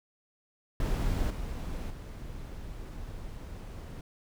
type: noise with level steps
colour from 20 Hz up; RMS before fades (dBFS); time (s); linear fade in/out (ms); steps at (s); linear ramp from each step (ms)
brown; -29 / -36 / -41; 0.8-4.01; 2; 1.3 / 1.9; 5
effects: none